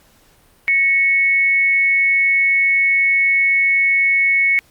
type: tone pair together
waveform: sine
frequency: 1908 / 2207 Hz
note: A#6 / C#7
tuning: +40 / -8 cents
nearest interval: minor third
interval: 252 cents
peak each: -23 / -12 dBFS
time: 0.68-4.59 s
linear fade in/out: 0 ms
effects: pink hiss -53 dBFS RMS until 4.7 s + Opus 48 kbps